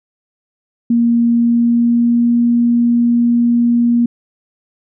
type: tone with pitch glide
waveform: sine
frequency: 234.9 to 237.4 Hz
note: A#3 to A#3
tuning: +13 to +32 cents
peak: -9 dBFS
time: 0.9-4.06 s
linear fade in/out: 5 ms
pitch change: +19 cents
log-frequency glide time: 1.27-2.37 s
effects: none